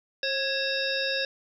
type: harmonic tone with a mistuned harmonic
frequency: 537 Hz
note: C5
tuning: 45 cents sharp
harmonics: 1 / 3 / 5 / 7 / 9 / 10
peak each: -31 / -31 / -34 / -32 / -36 / -35 dBFS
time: 0.23-1.25 s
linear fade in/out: 2 ms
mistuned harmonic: 3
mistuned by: +50 cents
effects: 10-bit